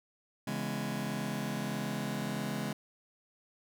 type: chord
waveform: sawtooth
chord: C# minor seventh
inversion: none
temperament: just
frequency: 138.59 / 166.31 / 207.9 / 249.5 Hz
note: C#3 / E3 / G#3 / B3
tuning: 0 / +16 / +2 / +18 cents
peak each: -35 / -37 / -32 / -37 dBFS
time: 0.47-2.73 s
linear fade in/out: 5 ms
effects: none